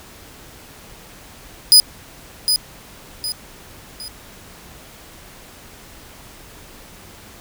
sawtooth tone with echo, 4977 Hz, D#8, in tune, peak -3 dBFS, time 1.72-1.8 s, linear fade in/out 0 ms, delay 760 ms, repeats 3, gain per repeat -8 dB, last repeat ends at 4.08 s, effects pink hiss -42 dBFS RMS until 7.4 s

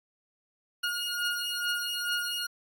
20% pulse beating tone pair, 1431 / 1433.3 Hz, F6 / F6, +42 / +45 cents, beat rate 2.3 Hz, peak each -28 / -27 dBFS, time 0.83-2.47 s, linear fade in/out 10 ms, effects AAC 64 kbps

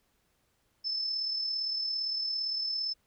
sine tone with amplitude modulation, 5260 Hz, E8, 5 cents flat, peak -28 dBFS, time 0.84-2.94 s, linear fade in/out 20 ms, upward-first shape sine, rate 37.6 Hz, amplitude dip 40%, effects pink hiss -73 dBFS RMS until 3.06 s

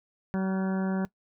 harmonic tone with a mistuned harmonic, 190 Hz, F#3, 46 cents sharp, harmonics 1 / 2 / 3 / 4 / 5 / 6 / 7 / 8 / 9, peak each -26 / -36 / -39 / -41 / -43 / -47 / -46 / -45 / -46 dBFS, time 0.34-1.05 s, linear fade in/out 0 ms, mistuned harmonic 7, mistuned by +88 cents, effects noise-tail reverb RT60 0.1 s tail -20 dB re dry

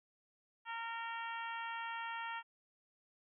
harmonic tone, 460 Hz, A#4, 23 cents flat, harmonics 2 / 3 / 4 / 5 / 6 / 7, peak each -43 / -46 / -47 / -52 / -51 / -54 dBFS, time 0.65-2.43 s, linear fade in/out 50 ms, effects none

